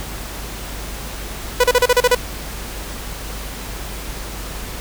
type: tone bursts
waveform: sawtooth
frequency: 493.9 Hz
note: B4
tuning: in tune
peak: -6 dBFS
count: 8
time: 1.6-2.15 s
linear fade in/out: 5 ms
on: 39 ms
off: 34 ms
effects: added 50 Hz sine -30 dBFS peak until 4.8 s + pink hiss -31 dBFS RMS until 4.8 s